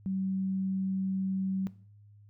sine tone, 190.8 Hz, G3, 47 cents flat, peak -29 dBFS, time 0.06-1.67 s, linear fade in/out 0 ms, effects noise-tail reverb RT60 0.5 s tail -18 dB re dry + added 103 Hz sine -53 dBFS peak until 2.29 s

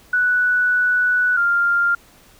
sine tone pair in turn, 1480 / 1396.9 Hz, F#6 / F6, 0 / 0 cents, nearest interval minor second, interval 100 cents, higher first, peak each -14 dBFS, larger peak neither, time 0.13-1.37 / 1.37-1.95 s, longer first, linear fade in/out 5 ms, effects pink hiss -50 dBFS RMS until 2.39 s

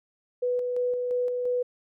sine tone with tremolo, 493.9 Hz, B4, in tune, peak -23 dBFS, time 0.42-1.63 s, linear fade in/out 10 ms, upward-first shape square, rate 2.9 Hz, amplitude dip 30%, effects none

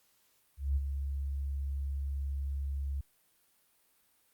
sine tone with ADSR envelope, 69.3 Hz, C#2, in tune, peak -25 dBFS, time 0.57-3.01 s, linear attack 190 ms, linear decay 35 ms, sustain -7 dB, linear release 6 ms, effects white hiss -70 dBFS RMS until 4.33 s + Opus 48 kbps

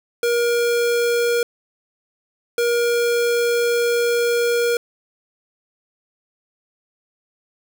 square tone bursts at uneven times, 474.4 Hz, A#4, 30 cents sharp, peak -17 dBFS, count 2, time 0.23-1.43 / 2.58-4.77 s, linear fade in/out 2 ms, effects none

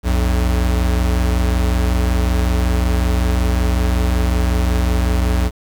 square tone pair together, 60.7 / 86.08 Hz, B1 / F2, -29 / -25 cents, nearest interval tritone, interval 604 cents, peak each -15 / -22 dBFS, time 0.03-5.51 s, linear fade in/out 50 ms, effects 7-bit

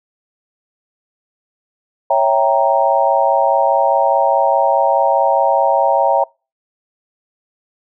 sine chord, C# diminished seventh, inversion none, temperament equal, 554.4 / 659.3 / 784 / 932.3 Hz, C#5 / E5 / G5 / Bb5, 0 / 0 / 0 / 0 cents, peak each -16 dBFS, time 2.1-6.24 s, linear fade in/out 5 ms, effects noise-tail reverb RT60 0.3 s tail -26 dB re dry

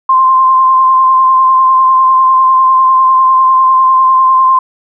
sine tone with vibrato, 1046.5 Hz, C6, in tune, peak -4 dBFS, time 0.09-4.59 s, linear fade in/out 5 ms, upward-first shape square, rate 10 Hz, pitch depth 16 cents each way, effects none

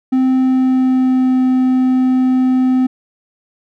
triangle tone with pitch glide, 259.6 to 256.8 Hz, C4 to C4, -13 to -32 cents, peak -8 dBFS, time 0.12-2.87 s, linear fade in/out 10 ms, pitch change -19 cents, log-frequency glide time 0.38-1.39 s, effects none

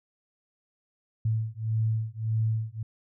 sine beating tone pair, 110 / 111.7 Hz, A2 / A2, 0 / +27 cents, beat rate 1.7 Hz, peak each -28 dBFS, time 1.25-2.83 s, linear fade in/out 5 ms, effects none

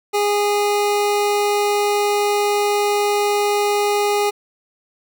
25% pulse tone, 411.5 Hz, G#4, 16 cents flat, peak -12 dBFS, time 0.13-4.31 s, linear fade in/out 20 ms, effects none

